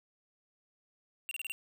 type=tone bursts; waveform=square; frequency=2761 Hz; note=F7; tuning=20 cents flat; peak=-36 dBFS; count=5; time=1.29-1.52 s; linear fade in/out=0 ms; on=22 ms; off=30 ms; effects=none